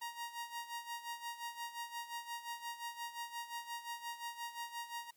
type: tone with tremolo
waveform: sawtooth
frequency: 941 Hz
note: A#5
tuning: 16 cents sharp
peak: -36 dBFS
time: 0.01-5.11 s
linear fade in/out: 10 ms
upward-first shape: sine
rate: 5.7 Hz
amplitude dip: 75%
effects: white hiss -73 dBFS RMS until 5.16 s